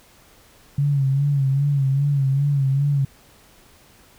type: tone with vibrato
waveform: sine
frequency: 139.1 Hz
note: C#3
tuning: 6 cents sharp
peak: -16 dBFS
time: 0.78-3.05 s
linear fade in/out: 5 ms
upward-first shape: sine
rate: 2.5 Hz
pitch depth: 64 cents each way
effects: pink hiss -52 dBFS RMS until 4.18 s